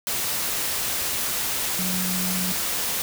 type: tone in noise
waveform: sine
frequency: 183.4 Hz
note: F#3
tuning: 15 cents flat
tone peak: -27 dBFS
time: 1.79-2.52 s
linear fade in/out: 0 ms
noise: white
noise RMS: -26 dBFS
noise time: 0.07-3.02 s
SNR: -4 dB
effects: none